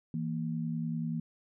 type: tone pair together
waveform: sine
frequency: 162.79 / 233.1 Hz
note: E3 / A#3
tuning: -21 / 0 cents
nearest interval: tritone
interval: 621 cents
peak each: -33 / -35 dBFS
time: 0.14-1.2 s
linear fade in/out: 2 ms
effects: none